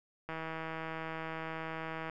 click train, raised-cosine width 0.5 ms, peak -25 dBFS, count 292, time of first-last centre 0.29-2.097 s, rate 161 Hz, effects none

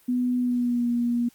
sine tone with pitch glide, 248 to 238.9 Hz, B3 to A#3, +7 to +43 cents, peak -21 dBFS, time 0.08-1.29 s, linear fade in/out 10 ms, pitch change -64 cents, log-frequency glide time 0.38-0.89 s, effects white hiss -58 dBFS RMS until 1.34 s + Opus 32 kbps

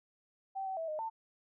sine tone with pitch steps, 774 / 763 / 652 / 616 / 896 Hz, G5 / G5 / E5 / D#5 / A5, -22 / -47 / -19 / -17 / +31 cents, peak -35 dBFS, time 0.55-1.1 s, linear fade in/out 20 ms, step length 110 ms, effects none

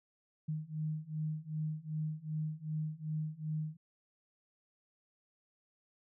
sine beating tone pair, 153.6 / 156.2 Hz, D#3 / D#3, -22 / +7 cents, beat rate 2.6 Hz, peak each -39 / -38 dBFS, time 0.48-3.77 s, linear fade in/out 10 ms, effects none

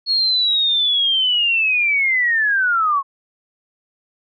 sine linear sweep, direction down, 4345 to 1074 Hz, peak -14 dBFS, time 0.06-3.03 s, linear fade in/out 50 ms, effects none

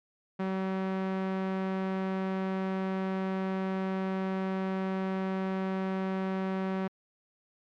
sawtooth tone, 190 Hz, F#3, 46 cents sharp, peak -25 dBFS, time 0.39-6.88 s, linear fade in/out 10 ms, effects low-pass 2000 Hz 12 dB/octave + MP3 96 kbps

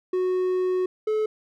triangle tone pair in turn, 368 / 431.2 Hz, F#4 / A4, -9 / -35 cents, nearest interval minor third, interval 274 cents, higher second, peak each -19 dBFS, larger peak neither, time 0.13-0.86 / 1.07-1.26 s, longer first, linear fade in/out 5 ms, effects none

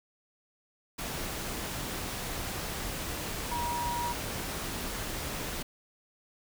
sine tone in noise, 956 Hz, A#5, 43 cents sharp, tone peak -31 dBFS, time 3.51-4.13 s, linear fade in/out 10 ms, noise pink, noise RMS -36 dBFS, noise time 0.98-5.63 s, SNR +2 dB, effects none

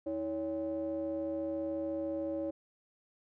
triangle ring-modulated tone, 119.5 Hz, A#2, 43 cents sharp, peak -28 dBFS, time 0.06-2.51 s, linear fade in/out 10 ms, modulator 441 Hz, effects none

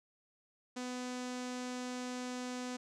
sawtooth tone with low-pass filter, 249.9 Hz, B3, 21 cents sharp, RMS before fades -41 dBFS, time 0.76-2.77 s, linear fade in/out 10 ms, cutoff 7000 Hz, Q 2, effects none

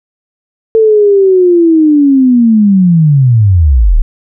sine linear sweep, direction down, 449.1 to 30.41 Hz, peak -3 dBFS, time 0.75-4.02 s, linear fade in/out 0 ms, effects none

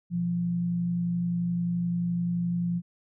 sine tone pair together, 122.4 / 173.95 Hz, B2 / F3, -15 / -7 cents, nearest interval tritone, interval 608 cents, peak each -37 / -25 dBFS, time 0.1-2.82 s, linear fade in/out 50 ms, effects none

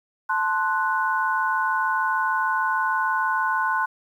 sine chord, F# diminished, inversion first, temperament equal, 880 / 1046.5 / 1480 Hz, A5 / C6 / F#6, 0 / 0 / 0 cents, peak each -26 / -24 / -24 dBFS, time 0.29-3.86 s, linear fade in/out 10 ms, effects 9-bit

